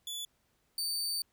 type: tone pair in turn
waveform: sawtooth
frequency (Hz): 3450 / 4581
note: A7 / D8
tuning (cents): -35 / -44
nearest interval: perfect fourth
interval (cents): 491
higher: second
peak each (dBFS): -34 / -29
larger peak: second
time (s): 0.07-0.25 / 0.78-1.22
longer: second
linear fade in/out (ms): 2
effects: pink hiss -74 dBFS RMS until 1.32 s